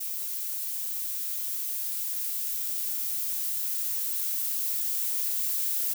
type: noise with level ramp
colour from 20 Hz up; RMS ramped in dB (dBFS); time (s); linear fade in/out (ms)
violet; -33 to -28; 0-5.94; 10
effects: none